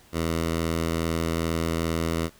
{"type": "tone", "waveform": "10% pulse", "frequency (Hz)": 82.41, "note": "E2", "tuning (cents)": 0, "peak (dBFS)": -16, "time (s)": [0.12, 2.3], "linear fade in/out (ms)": 50, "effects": ["pink hiss -55 dBFS RMS until 2.39 s"]}